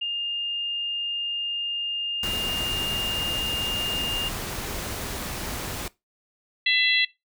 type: tone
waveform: sine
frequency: 2818 Hz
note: F7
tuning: 15 cents sharp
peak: -25 dBFS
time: 0.01-4.29 s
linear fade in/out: 10 ms
type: noise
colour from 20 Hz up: pink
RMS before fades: -32 dBFS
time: 2.23-5.88 s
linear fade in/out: 2 ms
type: harmonic tone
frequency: 670 Hz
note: E5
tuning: 28 cents sharp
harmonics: 3 / 4 / 5 / 6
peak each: -23 / -24 / -25 / -26 dBFS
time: 6.66-7.05 s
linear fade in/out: 5 ms
effects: noise-tail reverb RT60 0.2 s tail -20 dB re dry